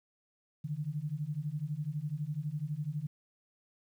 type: beating tone pair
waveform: sine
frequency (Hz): 143.1 / 155.1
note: D3 / D#3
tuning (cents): -45 / -5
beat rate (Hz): 12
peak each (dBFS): -37 / -36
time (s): 0.64-3.07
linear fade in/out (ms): 10
effects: 11-bit